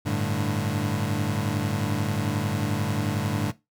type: chord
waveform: 25% pulse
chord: G suspended second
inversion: none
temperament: equal with one note detuned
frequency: 98.79 / 110 / 146.83 Hz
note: G2 / A2 / D3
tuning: +14 / 0 / 0 cents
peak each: -25 dBFS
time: 0.05-3.52 s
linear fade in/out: 20 ms
effects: noise-tail reverb RT60 0.2 s tail -17 dB re dry